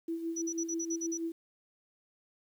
sine tone with tremolo, 331 Hz, E4, 7 cents sharp, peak -31 dBFS, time 0.08-1.32 s, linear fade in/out 5 ms, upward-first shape sine, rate 6.2 Hz, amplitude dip 55%
sine tone bursts, 5900 Hz, F#8, 6 cents flat, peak -34 dBFS, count 8, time 0.36-1.177 s, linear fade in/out 10 ms, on 61 ms, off 47 ms
effects 10-bit

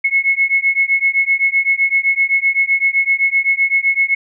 sine beating tone pair, 2182 / 2189.8 Hz, C#7 / C#7, -28 / -22 cents, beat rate 7.8 Hz, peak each -15 dBFS, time 0.04-4.15 s, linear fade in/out 10 ms, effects none

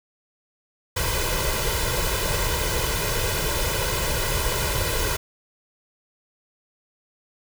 pink noise with comb filter, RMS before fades -24 dBFS, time 0.96-5.17 s, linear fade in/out 10 ms, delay 2 ms, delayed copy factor +0.8, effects none

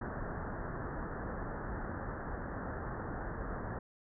pink low-pass noise, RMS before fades -40 dBFS, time 0.01-3.79 s, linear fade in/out 5 ms, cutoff 1800 Hz, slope 96 dB/octave, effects none

